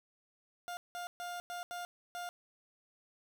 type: tone bursts at uneven times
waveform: 30% pulse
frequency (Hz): 705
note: F5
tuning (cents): +16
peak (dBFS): -37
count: 6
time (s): 0.68-0.77 / 0.95-1.07 / 1.2-1.4 / 1.5-1.63 / 1.71-1.85 / 2.15-2.29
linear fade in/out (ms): 0
effects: none